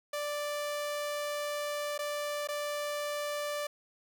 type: tone with dropouts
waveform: sawtooth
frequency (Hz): 587.3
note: D5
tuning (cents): 0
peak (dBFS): -29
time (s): 0.13-3.67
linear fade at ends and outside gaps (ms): 5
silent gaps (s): 1.979-1.989 / 2.474-2.486
effects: none